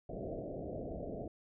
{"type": "low-pass noise", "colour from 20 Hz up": "white", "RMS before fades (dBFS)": -42, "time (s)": [0.09, 1.28], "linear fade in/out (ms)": 5, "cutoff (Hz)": 690, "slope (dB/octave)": 96, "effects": []}